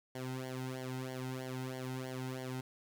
sawtooth tone with flanger, 129.2 Hz, C3, 21 cents flat, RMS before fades -41 dBFS, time 0.15-2.61 s, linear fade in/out 5 ms, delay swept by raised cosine 0.78 to 1.78 ms, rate 3.1 Hz, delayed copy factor -0.9, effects 11-bit

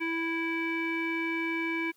square tone with low-pass filter, 329.6 Hz, E4, in tune, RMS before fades -31 dBFS, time 0-1.92 s, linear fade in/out 20 ms, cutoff 2200 Hz, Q 9.4, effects white hiss -67 dBFS RMS until 1.96 s

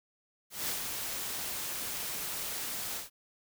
white noise with ADSR envelope, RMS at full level -33 dBFS, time 0.5-3.1 s, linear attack 170 ms, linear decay 120 ms, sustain -4 dB, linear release 140 ms, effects none

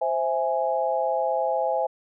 sine chord, C augmented, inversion none, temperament equal, 523.3 / 659.3 / 830.6 Hz, C5 / E5 / G#5, 0 / 0 / 0 cents, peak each -26 dBFS, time 0.01-1.87 s, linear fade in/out 10 ms, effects none

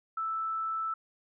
sine tone, 1318.5 Hz, E6, in tune, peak -30 dBFS, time 0.17-0.94 s, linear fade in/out 5 ms, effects none

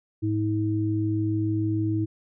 sine tone pair together, 106.79 / 320 Hz, G#2 / D#4, +49 / +49 cents, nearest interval octave + perfect fifth, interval 1900 cents, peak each -25 dBFS, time 0.22-2.06 s, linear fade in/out 20 ms, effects none

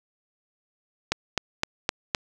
click train, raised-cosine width 0.2 ms, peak -5 dBFS, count 5, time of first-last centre 1.12-2.148 s, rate 3.89 Hz, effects none

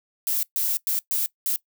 violet noise bursts at uneven times, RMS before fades -24 dBFS, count 5, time 0.27-0.43 / 0.56-0.77 / 0.87-0.99 / 1.11-1.26 / 1.46-1.56 s, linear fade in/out 0 ms, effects noise-tail reverb RT60 0.1 s tail -20 dB re dry

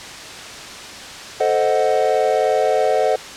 triangle chord, A diminished seventh, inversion none, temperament equal, 440 / 523.3 / 622.3 / 740 Hz, A4 / C5 / Eb5 / Gb5, 0 / 0 / 0 / 0 cents, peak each -18 dBFS, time 1.4-3.16 s, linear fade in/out 5 ms, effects white hiss -33 dBFS RMS until 3.36 s + low-pass 6000 Hz 12 dB/octave

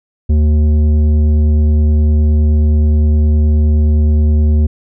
triangle tone with tanh clipping, 75.8 Hz, D#2, 45 cents flat, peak -9 dBFS, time 0.29-4.67 s, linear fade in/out 10 ms, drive 14 dB, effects none

